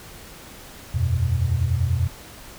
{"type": "chord", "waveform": "sine", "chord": "E suspended second", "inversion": "none", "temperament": "equal", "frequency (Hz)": [82.41, 92.5, 123.47], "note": ["E2", "F#2", "B2"], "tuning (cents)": [0, 0, 0], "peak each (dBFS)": -23, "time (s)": [0.94, 2.08], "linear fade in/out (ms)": 10, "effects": ["pink hiss -42 dBFS RMS until 2.58 s"]}